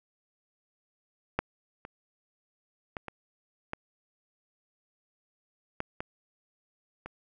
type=clicks; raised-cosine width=0.5 ms; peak=-11 / -26 / -20 / -23 / -18 / -16 / -19 / -25 dBFS; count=8; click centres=1.39 / 1.851 / 2.968 / 3.083 / 3.734 / 5.804 / 6.005 / 7.06 s; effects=none